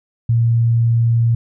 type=tone; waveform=sine; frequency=116.3 Hz; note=A#2; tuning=4 cents flat; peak=-11 dBFS; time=0.29-1.35 s; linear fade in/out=5 ms; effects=none